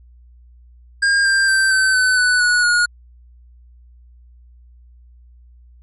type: tone with pitch steps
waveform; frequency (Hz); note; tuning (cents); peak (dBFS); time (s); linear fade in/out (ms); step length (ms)
square; 1613 / 1587.1 / 1561.7 / 1536.6 / 1512 / 1487.7 / 1463.8 / 1440.3; G6 / G6 / G6 / G6 / F#6 / F#6 / F#6 / F#6; +49 / +21 / -7 / -35 / +37 / +9 / -19 / -47; -13; 1.02-2.86; 10; 230
effects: added 60 Hz sine -43 dBFS peak until 5.82 s + MP3 48 kbps